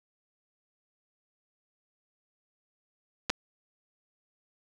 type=clicks; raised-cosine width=0.2 ms; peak=-12 / -9 dBFS; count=2; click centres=3.297 / 3.301 s; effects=none